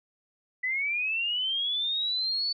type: linear sweep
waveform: sine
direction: up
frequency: 1975.5 to 4502 Hz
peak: -26 dBFS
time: 0.63-2.53 s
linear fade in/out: 10 ms
effects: none